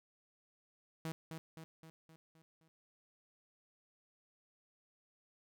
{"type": "tone with echo", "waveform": "sawtooth", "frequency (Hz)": 161.1, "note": "E3", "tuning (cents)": -39, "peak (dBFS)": -35, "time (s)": [1.05, 1.12], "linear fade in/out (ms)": 0, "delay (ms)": 260, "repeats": 6, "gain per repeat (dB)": -5, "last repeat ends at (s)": 2.68, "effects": []}